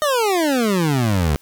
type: exponential sweep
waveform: 25% pulse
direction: down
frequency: 622.3 to 69.6 Hz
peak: -12 dBFS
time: 0.02-1.36 s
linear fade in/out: 0 ms
effects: white hiss -55 dBFS RMS until 1.41 s